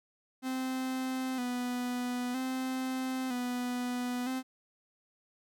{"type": "tone with vibrato", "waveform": "45% pulse", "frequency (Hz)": 253.1, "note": "B3", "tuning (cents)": 43, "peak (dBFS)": -32, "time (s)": [0.42, 4.43], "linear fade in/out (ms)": 50, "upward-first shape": "square", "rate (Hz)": 0.52, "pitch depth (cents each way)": 43, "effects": []}